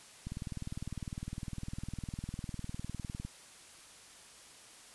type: click train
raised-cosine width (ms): 5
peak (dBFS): -27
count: 60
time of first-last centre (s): 0.27-3.25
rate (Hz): 19.8
effects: white hiss -55 dBFS RMS until 4.94 s + resampled to 24000 Hz